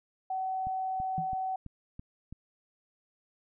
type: tone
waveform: sine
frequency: 756 Hz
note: F#5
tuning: 37 cents sharp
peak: -30 dBFS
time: 0.3-1.56 s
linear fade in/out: 5 ms
type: click train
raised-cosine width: 5 ms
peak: -30 dBFS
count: 6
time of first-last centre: 0.67-2.326 s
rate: 3.02 Hz
type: tone with exponential decay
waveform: sine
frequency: 163.8 Hz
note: E3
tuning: 11 cents flat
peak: -28 dBFS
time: 1.18-1.3 s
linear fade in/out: 0 ms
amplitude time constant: 25 ms
effects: none